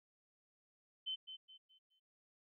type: tone with echo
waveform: sine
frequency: 3067 Hz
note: G7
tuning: 38 cents flat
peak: -38 dBFS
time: 1.06-1.16 s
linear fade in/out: 20 ms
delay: 210 ms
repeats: 4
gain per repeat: -9 dB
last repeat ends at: 2 s
effects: none